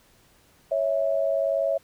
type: tone pair together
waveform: sine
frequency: 553.8 / 655 Hz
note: C#5 / E5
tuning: -2 / -11 cents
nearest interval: minor third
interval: 291 cents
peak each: -24 dBFS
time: 0.71-1.78 s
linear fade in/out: 10 ms
effects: pink hiss -59 dBFS RMS until 1.83 s